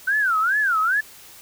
sine tone with vibrato, 1480 Hz, F#6, in tune, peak -17 dBFS, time 0.07-1.01 s, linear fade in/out 10 ms, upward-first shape sine, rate 2.4 Hz, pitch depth 270 cents each way, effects white hiss -45 dBFS RMS until 1.41 s

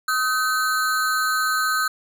square ring-modulated tone, 1396.9 Hz, F6, in tune, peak -17 dBFS, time 0.08-1.88 s, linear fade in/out 5 ms, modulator 132 Hz, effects none

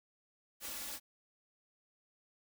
white noise with comb filter, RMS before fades -43 dBFS, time 0.6-1 s, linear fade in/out 50 ms, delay 3.5 ms, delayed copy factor +0.75, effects none

